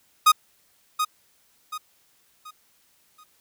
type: tone with echo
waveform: 45% pulse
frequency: 1244.5 Hz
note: D#6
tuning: in tune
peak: -12 dBFS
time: 0.26-0.32 s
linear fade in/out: 10 ms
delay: 730 ms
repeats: 4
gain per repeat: -9 dB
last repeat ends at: 3.24 s
effects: white hiss -63 dBFS RMS until 3.4 s